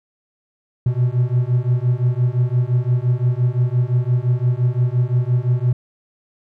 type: beating tone pair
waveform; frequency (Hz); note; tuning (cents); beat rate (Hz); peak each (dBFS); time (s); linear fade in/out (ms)
triangle; 120.8 / 126.6; B2 / B2; -38 / +43; 5.8; -16; 0.86-5.73; 5
effects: none